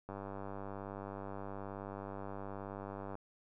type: click train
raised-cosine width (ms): 1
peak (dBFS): -30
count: 304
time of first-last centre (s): 0.09-3.154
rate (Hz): 98.9
effects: none